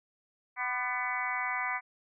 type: harmonic tone with a mistuned harmonic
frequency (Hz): 250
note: B3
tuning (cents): +21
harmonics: 3 / 4 / 5 / 6 / 7 / 8 / 9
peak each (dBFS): -39 / -37 / -39 / -40 / -42 / -35 / -37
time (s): 0.56-1.81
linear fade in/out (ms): 50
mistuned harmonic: 5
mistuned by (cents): -57
effects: none